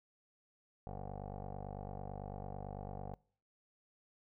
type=tone with low-pass filter; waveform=15% pulse; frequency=49 Hz; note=G1; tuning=in tune; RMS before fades=-45 dBFS; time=0.87-3.14 s; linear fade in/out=0 ms; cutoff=710 Hz; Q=7.2; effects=noise-tail reverb RT60 0.5 s tail -24 dB re dry

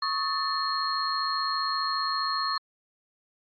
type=tone cluster; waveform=sine; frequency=1110 / 1265 / 1766 / 4257 Hz; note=C#6 / D#6 / A6 / C8; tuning=+2 / +28 / +6 / +29 cents; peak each=-29 / -33 / -36 / -30 dBFS; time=0.02-2.58 s; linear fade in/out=5 ms; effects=AAC 64 kbps

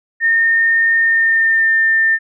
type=tone with pitch glide; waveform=sine; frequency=1826 to 1799.8 Hz; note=A#6 to A6; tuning=-36 to +39 cents; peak=-10 dBFS; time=0.2-2.19 s; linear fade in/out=50 ms; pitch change=-25 cents; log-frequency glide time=0.99-1.72 s; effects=none

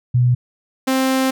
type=tone pair in turn; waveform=sine / sawtooth; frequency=123.47 / 263.1 Hz; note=B2 / C4; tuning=0 / +10 cents; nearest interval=octave + minor second; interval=1310 cents; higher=second; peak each=-11 dBFS; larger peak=neither; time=0.14-0.35 / 0.87-1.31 s; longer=second; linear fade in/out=10 ms; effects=none

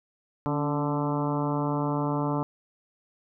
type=harmonic tone with a mistuned harmonic; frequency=146.83 Hz; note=D3; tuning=in tune; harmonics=1 / 2 / 3 / 4 / 5 / 6 / 7 / 8 / 9; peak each=-29 / -29 / -35 / -35 / -39 / -34 / -36 / -39 / -42 dBFS; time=0.46-2.43 s; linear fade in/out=0 ms; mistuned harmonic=2; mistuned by=-44 cents; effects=none

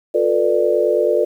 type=chord; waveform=sine; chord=B half-diminished seventh; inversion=second; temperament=just; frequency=355.6 / 444.5 / 493.9 / 592.7 Hz; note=F4 / A4 / B4 / D5; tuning=+31 / +18 / 0 / +16 cents; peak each=-20 / -18 / -19 / -18 dBFS; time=0.14-1.25 s; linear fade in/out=10 ms; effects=8-bit

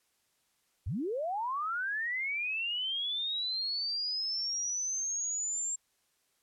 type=linear sweep; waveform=sine; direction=up; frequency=61.74 to 7459 Hz; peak=-31 dBFS; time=0.86-5.76 s; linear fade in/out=10 ms; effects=white hiss -74 dBFS RMS until 6.42 s + low-pass 12000 Hz 12 dB/octave

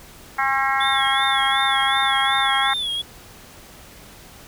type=click train; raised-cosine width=0.5 ms; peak=-29 dBFS; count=10; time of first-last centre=0.37-2.233 s; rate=4.83 Hz
type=harmonic tone; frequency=270 Hz; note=C#4; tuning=45 cents flat; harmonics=3 / 4 / 5 / 6 / 7 / 8; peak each=-23 / -24 / -25 / -26 / -26 / -27 dBFS; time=0.38-2.74 s; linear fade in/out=10 ms
type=tone with vibrato; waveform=triangle; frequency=3428 Hz; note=A7; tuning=46 cents flat; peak=-21 dBFS; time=0.8-3.02 s; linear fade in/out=10 ms; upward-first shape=sine; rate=2.7 Hz; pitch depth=91 cents each way
effects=pink hiss -44 dBFS RMS until 4.47 s

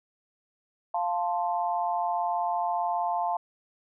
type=chord; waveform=sine; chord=F major; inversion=none; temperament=equal; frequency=698.5 / 880 / 1046.5 Hz; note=F5 / A5 / C6; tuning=0 / 0 / 0 cents; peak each=-28 / -29 / -34 dBFS; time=0.94-3.37 s; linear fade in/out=5 ms; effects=none

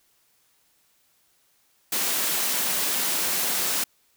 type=high-pass noise; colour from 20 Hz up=white; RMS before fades=-25 dBFS; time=1.92-3.84 s; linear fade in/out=5 ms; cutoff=150 Hz; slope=48 dB/octave; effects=white hiss -65 dBFS RMS until 4.16 s

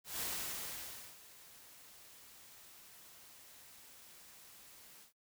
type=noise with ADSR envelope; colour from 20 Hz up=white; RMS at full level=-39 dBFS; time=0.04-5.13 s; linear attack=160 ms; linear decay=960 ms; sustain=-19 dB; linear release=120 ms; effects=noise-tail reverb RT60 0.1 s tail -20 dB re dry

